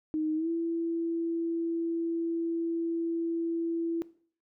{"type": "tone with pitch glide", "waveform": "sine", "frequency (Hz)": [311.1, 333.4], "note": ["D#4", "E4"], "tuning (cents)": [0, 20], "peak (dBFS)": -27, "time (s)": [0.14, 4.02], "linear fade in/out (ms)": 0, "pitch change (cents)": 120, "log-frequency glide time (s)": [0.35, 0.49], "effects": ["noise-tail reverb RT60 0.5 s tail -19 dB re dry"]}